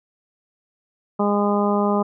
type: harmonic tone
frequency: 204.6 Hz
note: G#3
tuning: 26 cents flat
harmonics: 1 / 2 / 3 / 4 / 5 / 6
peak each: -20 / -23 / -25 / -26 / -27 / -28 dBFS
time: 1.19-2.03 s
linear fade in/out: 10 ms
effects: none